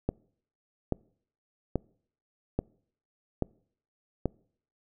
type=click train; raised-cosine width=2 ms; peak=-13 dBFS; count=6; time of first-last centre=0.09-4.257 s; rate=1.2 Hz; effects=noise-tail reverb RT60 0.6 s tail -26 dB re dry